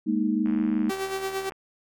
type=chord; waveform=sine; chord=Ab suspended second; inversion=none; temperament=equal; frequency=207.7 / 233.1 / 311.1 Hz; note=Ab3 / Bb3 / Eb4; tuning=0 / 0 / 0 cents; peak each=-26 dBFS; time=0.06-0.91 s; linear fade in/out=20 ms
type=click train; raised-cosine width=0.5 ms; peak=-27 dBFS; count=84; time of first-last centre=0.46-1.521 s; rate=78.2 Hz
type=tone with tremolo; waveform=sawtooth; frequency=385.9 Hz; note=G4; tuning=27 cents flat; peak=-22 dBFS; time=0.89-1.5 s; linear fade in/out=10 ms; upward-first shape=sine; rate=8.8 Hz; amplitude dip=55%
effects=none